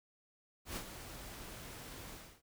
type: noise with ADSR envelope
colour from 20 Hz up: pink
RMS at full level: -40 dBFS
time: 0.65-2.42 s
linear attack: 110 ms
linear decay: 70 ms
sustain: -9 dB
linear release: 310 ms
effects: none